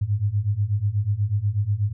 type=beating tone pair; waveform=sine; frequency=98.5 / 106.7 Hz; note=G2 / G#2; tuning=+9 / +47 cents; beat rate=8.2 Hz; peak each=-24 / -22 dBFS; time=0.01-1.93 s; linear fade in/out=10 ms; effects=none